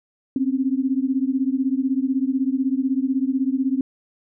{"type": "beating tone pair", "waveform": "sine", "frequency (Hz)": [258.3, 274.3], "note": ["C4", "C#4"], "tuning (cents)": [-22, -18], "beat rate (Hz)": 16, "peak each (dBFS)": [-21, -22], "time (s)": [0.36, 3.81], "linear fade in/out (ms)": 2, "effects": []}